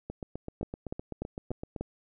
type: two click trains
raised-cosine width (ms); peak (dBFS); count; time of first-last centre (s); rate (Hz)
2; -20 / -23; 5 / 14; 0.63-1.81 / 0.1-1.762; 3.39 / 7.82
effects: none